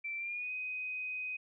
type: tone with pitch glide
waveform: sine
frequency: 2339 to 2507 Hz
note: D7 to D#7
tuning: -8 to +12 cents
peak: -36 dBFS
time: 0.04-1.37 s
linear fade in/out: 10 ms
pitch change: +120 cents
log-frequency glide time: 0.17-0.51 s
effects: none